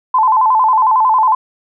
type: tone with vibrato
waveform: sine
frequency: 946 Hz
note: A#5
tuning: 25 cents sharp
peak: -8 dBFS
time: 0.14-1.35 s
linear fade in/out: 5 ms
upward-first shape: square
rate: 11 Hz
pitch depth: 130 cents each way
effects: none